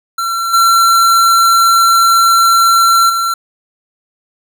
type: tone with level steps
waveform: square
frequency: 1357 Hz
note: E6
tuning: 50 cents sharp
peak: -15 / -7 / -13 dBFS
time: 0.18-3.34 s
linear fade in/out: 5 ms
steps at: 0.53 / 3.09 s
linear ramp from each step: 10 ms
effects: none